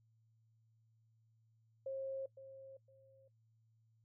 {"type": "tone with echo", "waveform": "sine", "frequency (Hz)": 537, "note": "C5", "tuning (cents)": 45, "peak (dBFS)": -39, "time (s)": [1.86, 2.26], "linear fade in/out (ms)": 5, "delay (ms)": 510, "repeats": 2, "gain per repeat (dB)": -12, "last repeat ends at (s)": 3.28, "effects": ["noise-tail reverb RT60 0.1 s tail -21 dB re dry", "added 112 Hz sine -70 dBFS peak until 4.04 s"]}